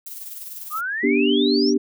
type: noise with tremolo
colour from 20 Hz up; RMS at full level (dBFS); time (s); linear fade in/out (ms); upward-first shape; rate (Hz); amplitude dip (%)
violet; -33; 0.06-0.81; 5; sine; 20; 50
type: exponential sweep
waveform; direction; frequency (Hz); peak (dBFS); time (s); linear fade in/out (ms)
sine; up; 1174.7 to 5920; -23; 0.7-1.74; 50
type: chord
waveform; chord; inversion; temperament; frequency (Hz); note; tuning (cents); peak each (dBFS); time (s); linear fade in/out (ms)
sine; G major; first; just; 245 / 294 / 392; B3 / D4 / G4; -14 / +2 / 0; -20 / -20 / -20; 1.03-1.78; 10
effects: none